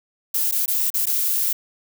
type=noise with dropouts; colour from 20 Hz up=violet; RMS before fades=-21 dBFS; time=0.34-1.53 s; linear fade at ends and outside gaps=5 ms; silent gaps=0.513-0.522 / 0.659-0.679 / 0.903-0.94 / 1.057-1.067 s; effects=none

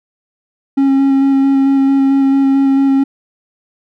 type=tone with vibrato; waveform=triangle; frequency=272.4 Hz; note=C#4; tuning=30 cents flat; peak=-6 dBFS; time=0.77-3.04 s; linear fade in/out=10 ms; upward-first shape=square; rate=4.5 Hz; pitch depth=10 cents each way; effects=none

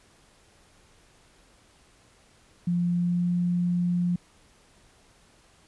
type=tone with pitch glide; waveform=sine; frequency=174.61 to 176.03 Hz; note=F3 to F3; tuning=0 to +14 cents; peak=-22 dBFS; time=2.67-4.16 s; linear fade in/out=5 ms; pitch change=+14 cents; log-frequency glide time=2.9-3.3 s; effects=pink hiss -59 dBFS RMS until 5.67 s + resampled to 24000 Hz

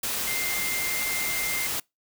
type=tone in noise; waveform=sine; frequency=2098 Hz; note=C7; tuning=4 cents sharp; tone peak=-30 dBFS; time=0.27-1.67 s; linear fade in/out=5 ms; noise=white; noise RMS=-29 dBFS; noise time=0.03-1.8 s; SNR=-4 dB; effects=noise-tail reverb RT60 0.2 s tail -26 dB re dry

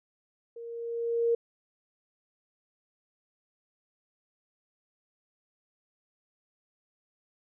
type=tone with level ramp; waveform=sine; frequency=466.2 Hz; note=A#4; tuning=in tune; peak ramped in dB=-40 to -21 dBFS; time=0.56-1.35 s; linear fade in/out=5 ms; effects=none

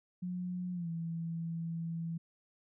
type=tone with pitch glide; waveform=sine; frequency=179.9 to 165.92 Hz; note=F#3 to E3; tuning=-48 to +12 cents; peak=-35 dBFS; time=0.22-2.18 s; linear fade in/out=10 ms; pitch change=-140 cents; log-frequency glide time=0.73-0.89 s; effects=none

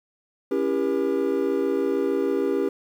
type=chord; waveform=triangle; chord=C# diminished seventh; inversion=none; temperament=just; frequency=277.2 / 332.6 / 399.1 / 479 Hz; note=C#4 / E4 / G4 / Bb4; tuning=0 / +16 / +31 / +47 cents; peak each=-25 / -27 / -22 / -26 dBFS; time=0.51-2.69 s; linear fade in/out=5 ms; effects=9-bit

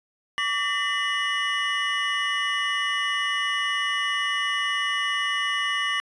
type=tone cluster; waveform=triangle; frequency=1152 / 1809 / 2009 / 2927 Hz; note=D6 / A6 / B6 / F#7; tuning=-34 / +48 / +29 / -19 cents; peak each=-27 dBFS; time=0.38-6 s; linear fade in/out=0 ms; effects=resampled to 22050 Hz

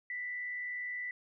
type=tone with frequency modulation; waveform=sine; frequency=1980 Hz; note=B6; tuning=4 cents sharp; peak=-36 dBFS; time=0.1-1.11 s; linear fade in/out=2 ms; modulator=78.8 Hz; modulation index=0.51; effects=none

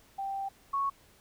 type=tone pair in turn; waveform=sine; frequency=784 / 1106.5 Hz; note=G5 / C#6; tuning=0 / -3 cents; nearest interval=tritone; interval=597 cents; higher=second; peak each=-32 / -27 dBFS; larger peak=second; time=0.18-0.49 / 0.73-0.9 s; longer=first; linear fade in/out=10 ms; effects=pink hiss -61 dBFS RMS until 1.2 s

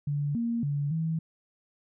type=tone with pitch steps; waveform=sine; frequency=144.7 / 233.3 / 143.7 / 161.5 Hz; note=D3 / A#3 / D3 / E3; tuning=-25 / +2 / -37 / -35 cents; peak=-26 dBFS; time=0.07-1.19 s; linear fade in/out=5 ms; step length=280 ms; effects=none

